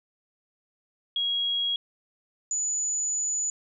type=tone pair in turn; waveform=sine; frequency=3300 / 6938 Hz; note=G#7 / A8; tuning=-12 / -25 cents; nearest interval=octave + minor second; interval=1287 cents; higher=second; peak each=-24 / -25 dBFS; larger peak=first; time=1.16-1.76 / 2.51-3.5 s; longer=second; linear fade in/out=2 ms; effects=none